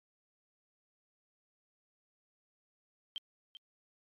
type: tone with echo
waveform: sine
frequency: 3136 Hz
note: G7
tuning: in tune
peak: -36 dBFS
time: 3.16-3.18 s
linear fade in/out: 0 ms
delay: 390 ms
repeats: 1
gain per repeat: -11 dB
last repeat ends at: 3.57 s
effects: MP3 64 kbps